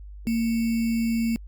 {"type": "tone with sample-and-hold", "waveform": "sine", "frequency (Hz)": 228.9, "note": "A#3", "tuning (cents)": -31, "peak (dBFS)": -21, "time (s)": [0.27, 1.36], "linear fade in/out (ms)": 0, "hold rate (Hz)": 2450, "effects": ["added 50 Hz sine -38 dBFS peak until 1.47 s", "Opus 48 kbps"]}